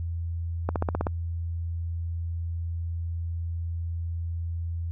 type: accelerating click train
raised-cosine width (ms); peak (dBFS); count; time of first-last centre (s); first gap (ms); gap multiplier
1; -12; 7; 0.69-1.069; 68; 0.97
effects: added 84 Hz sine -28 dBFS peak until 4.91 s